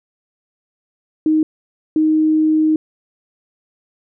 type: tone bursts at uneven times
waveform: sine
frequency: 311.9 Hz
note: D#4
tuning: 4 cents sharp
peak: -11 dBFS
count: 2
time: 1.26-1.43 / 1.96-2.76 s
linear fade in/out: 2 ms
effects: none